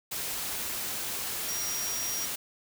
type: tone in noise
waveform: sine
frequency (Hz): 5700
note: F8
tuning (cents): +34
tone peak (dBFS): -33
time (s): 1.48-2.26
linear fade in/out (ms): 10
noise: white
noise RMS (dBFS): -34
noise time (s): 0.11-2.36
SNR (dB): -2
effects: none